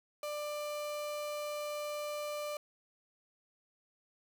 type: tone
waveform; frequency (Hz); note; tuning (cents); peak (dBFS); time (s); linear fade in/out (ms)
35% pulse; 593; D5; +17; -35; 0.23-2.57; 2
effects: none